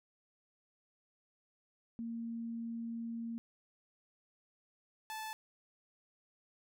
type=tone pair in turn; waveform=sine / sawtooth; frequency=230.8 / 873.2 Hz; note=A#3 / A5; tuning=-17 / -13 cents; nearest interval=octave + major seventh; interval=2304 cents; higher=second; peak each=-38 / -37 dBFS; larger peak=second; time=1.99-3.38 / 5.1-5.33 s; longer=first; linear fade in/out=0 ms; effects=none